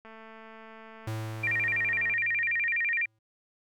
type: click train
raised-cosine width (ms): 0.5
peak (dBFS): -34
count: 462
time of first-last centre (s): 0.05-2.127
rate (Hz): 222
type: tone with exponential decay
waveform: square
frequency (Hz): 110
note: A2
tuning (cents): 0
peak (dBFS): -31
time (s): 1.07-3.19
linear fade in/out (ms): 5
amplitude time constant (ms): 460
type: tone with vibrato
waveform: sine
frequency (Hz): 2102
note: C7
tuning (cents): +7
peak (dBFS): -25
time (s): 1.43-3.06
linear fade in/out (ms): 10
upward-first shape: square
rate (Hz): 12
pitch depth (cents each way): 210
effects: none